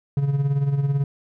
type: tone with tremolo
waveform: triangle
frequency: 140.3 Hz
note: C#3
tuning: 21 cents sharp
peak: -14 dBFS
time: 0.17-1.04 s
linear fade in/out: 2 ms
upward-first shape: sine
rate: 18 Hz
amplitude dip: 60%
effects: none

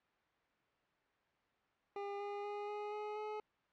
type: tone with pitch steps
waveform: 25% pulse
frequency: 402.9 / 407.3 / 411.8 / 416.4 / 421 / 425.6 Hz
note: G4 / G#4 / G#4 / G#4 / G#4 / G#4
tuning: +48 / -34 / -15 / +5 / +24 / +42 cents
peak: -37 dBFS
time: 1.96-3.4 s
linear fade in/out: 2 ms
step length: 240 ms
effects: white hiss -75 dBFS RMS until 3.72 s + low-pass 2000 Hz 12 dB/octave

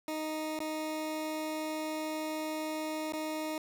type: tone with dropouts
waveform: 20% pulse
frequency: 311.1 Hz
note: D#4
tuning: in tune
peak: -29 dBFS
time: 0.08-3.58 s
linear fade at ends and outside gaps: 1 ms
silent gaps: 0.591-0.603 / 3.123-3.134 s
effects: none

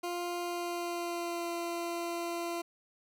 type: tone with pitch glide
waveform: 20% pulse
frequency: 349.7 to 341.9 Hz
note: F4 to F4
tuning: +2 to -37 cents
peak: -29 dBFS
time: 0.03-2.62 s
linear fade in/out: 10 ms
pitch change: -39 cents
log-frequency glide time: 0.39-1.5 s
effects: none

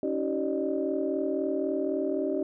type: tone cluster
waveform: sine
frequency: 279.2 / 318.9 / 382.8 / 564 / 608 Hz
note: C#4 / D#4 / G4 / C#5 / D#5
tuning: +13 / +43 / -41 / +30 / -40 cents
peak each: -31 / -33 / -30 / -39 / -32 dBFS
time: 0.03-2.43 s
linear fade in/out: 2 ms
effects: tanh soft clip ceiling -15 dBFS

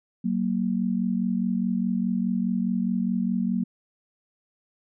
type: tone pair together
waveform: sine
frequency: 188.27 / 233.1 Hz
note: F#3 / A#3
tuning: +30 / 0 cents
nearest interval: major third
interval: 370 cents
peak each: -25 dBFS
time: 0.24-3.64 s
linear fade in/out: 10 ms
effects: none

